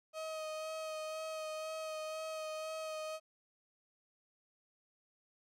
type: tone with vibrato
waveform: 35% pulse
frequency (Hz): 629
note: D#5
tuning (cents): +19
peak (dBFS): -38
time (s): 0.13-3.2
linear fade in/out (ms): 50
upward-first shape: sine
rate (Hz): 2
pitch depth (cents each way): 17
effects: low-pass 10000 Hz 12 dB/octave + 13-bit